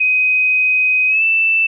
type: tone with pitch glide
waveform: sine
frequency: 2513 to 2653 Hz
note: D#7 to E7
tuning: +17 to +10 cents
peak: -11 dBFS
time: 0-1.67 s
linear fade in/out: 10 ms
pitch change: +93 cents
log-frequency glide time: 1.08-1.23 s
effects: none